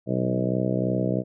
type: harmonic tone with a mistuned harmonic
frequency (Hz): 63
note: B1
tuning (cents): +35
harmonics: 2 / 3 / 4 / 5 / 6 / 7 / 8 / 9 / 10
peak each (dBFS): -28 / -27 / -32 / -30 / -33 / -34 / -32 / -34 / -32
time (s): 0.06-1.24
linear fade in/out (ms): 50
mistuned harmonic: 2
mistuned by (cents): -24
effects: none